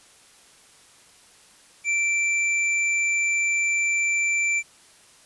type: tone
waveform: square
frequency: 2343 Hz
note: D7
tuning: 5 cents flat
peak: -21 dBFS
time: 1.84-4.63 s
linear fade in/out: 50 ms
effects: white hiss -53 dBFS RMS until 5.25 s + resampled to 24000 Hz